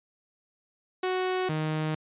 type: tone pair in turn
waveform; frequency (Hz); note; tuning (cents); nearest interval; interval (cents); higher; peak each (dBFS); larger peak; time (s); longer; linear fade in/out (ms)
sawtooth; 370 / 155.57; F#4 / D#3; 0 / 0; octave + minor third; 1500; first; -22 / -23; first; 1.03-1.49 / 1.49-1.95; neither; 5
effects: resampled to 8000 Hz